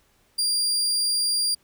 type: tone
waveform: 30% pulse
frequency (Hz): 4779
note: D8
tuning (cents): +29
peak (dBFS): -18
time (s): 0.38-1.55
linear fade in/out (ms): 10
effects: pink hiss -63 dBFS RMS until 1.63 s